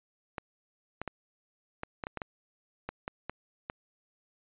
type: clicks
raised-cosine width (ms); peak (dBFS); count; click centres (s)
0.5; -20; 12; 0.382 / 1.016 / 1.077 / 1.834 / 2.038 / 2.069 / 2.173 / 2.218 / 2.89 / 3.079 / 3.296 / 3.699
effects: resampled to 8000 Hz